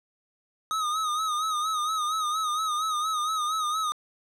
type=tone with vibrato; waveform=square; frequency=1252 Hz; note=D#6; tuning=10 cents sharp; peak=-26 dBFS; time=0.71-3.92 s; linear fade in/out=0 ms; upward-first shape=sine; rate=4.3 Hz; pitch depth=66 cents each way; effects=low-pass 10000 Hz 12 dB/octave